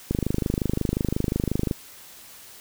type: click train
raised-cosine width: 3 ms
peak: -10 dBFS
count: 42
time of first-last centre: 0.11-1.712 s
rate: 25.6 Hz
effects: white hiss -46 dBFS RMS until 2.6 s